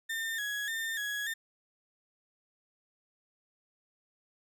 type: tone with vibrato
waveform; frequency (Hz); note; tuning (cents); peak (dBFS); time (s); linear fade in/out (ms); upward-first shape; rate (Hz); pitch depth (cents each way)
35% pulse; 1737; A6; -23; -31; 0.09-1.34; 10; square; 1.7; 68
effects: none